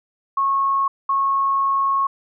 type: tone bursts at uneven times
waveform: sine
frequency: 1095 Hz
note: C#6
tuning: 22 cents flat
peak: -16 dBFS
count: 2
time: 0.37-0.88 / 1.09-2.07 s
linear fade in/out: 5 ms
effects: none